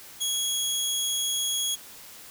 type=tone; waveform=20% pulse; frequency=3322 Hz; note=G#7; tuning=in tune; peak=-20 dBFS; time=0.2-1.76 s; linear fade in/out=20 ms; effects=white hiss -46 dBFS RMS until 2.3 s